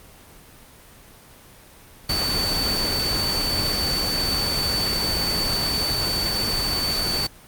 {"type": "tone in noise", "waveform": "sine", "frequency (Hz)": 4530, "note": "C#8", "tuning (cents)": 37, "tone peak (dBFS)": -22, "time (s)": [2.09, 7.27], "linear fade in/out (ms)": 5, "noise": "pink", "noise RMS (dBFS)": -26, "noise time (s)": [2.09, 7.27], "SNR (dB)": 1, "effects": ["pink hiss -47 dBFS RMS until 7.47 s", "Opus 24 kbps"]}